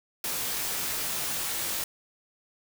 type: noise with comb filter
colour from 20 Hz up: white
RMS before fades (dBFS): -31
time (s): 0.24-1.84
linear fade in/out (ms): 2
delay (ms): 19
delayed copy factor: -0.55
effects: none